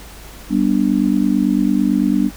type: chord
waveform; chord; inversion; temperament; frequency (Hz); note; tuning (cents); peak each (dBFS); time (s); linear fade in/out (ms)
sine; G major; none; just; 196 / 245 / 294; G3 / B3 / D4; 0 / -14 / +2; -17; 0.49-2.31; 50
effects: added 50 Hz sine -39 dBFS peak until 2.36 s + pink hiss -39 dBFS RMS until 2.36 s